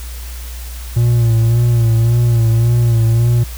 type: tone with vibrato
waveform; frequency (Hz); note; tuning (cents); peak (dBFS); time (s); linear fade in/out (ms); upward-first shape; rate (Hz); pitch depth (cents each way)
triangle; 116.54; A#2; 0; -7; 0.96-3.44; 10; sine; 1.8; 47
effects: added 60 Hz sine -25 dBFS peak until 3.57 s + white hiss -35 dBFS RMS until 3.57 s